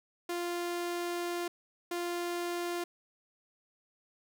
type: tone bursts at uneven times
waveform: sawtooth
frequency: 348.3 Hz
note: F4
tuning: 5 cents flat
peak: -29 dBFS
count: 2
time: 0.29-1.48 / 1.91-2.84 s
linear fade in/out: 5 ms
effects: none